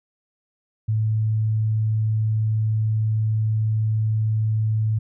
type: tone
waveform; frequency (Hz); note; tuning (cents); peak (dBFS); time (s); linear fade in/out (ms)
sine; 109.2; A2; -13; -18; 0.88-4.99; 10
effects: none